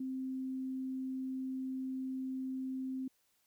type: tone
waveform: sine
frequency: 261.5 Hz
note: C4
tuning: 1 cent flat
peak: -36 dBFS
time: 0-3.08 s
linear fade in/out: 5 ms
effects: white hiss -75 dBFS RMS until 3.46 s